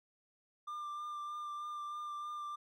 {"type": "tone with vibrato", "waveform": "triangle", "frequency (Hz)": 1192, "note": "D6", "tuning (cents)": 25, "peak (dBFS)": -38, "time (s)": [0.67, 2.56], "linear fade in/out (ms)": 10, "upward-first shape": "sine", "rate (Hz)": 3.2, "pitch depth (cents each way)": 17, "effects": []}